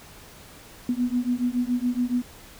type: beating tone pair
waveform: sine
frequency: 242.3 / 249.4 Hz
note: B3 / B3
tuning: -33 / +17 cents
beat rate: 7.1 Hz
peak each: -25 dBFS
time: 0.89-2.22 s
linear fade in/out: 2 ms
effects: pink hiss -47 dBFS RMS until 2.59 s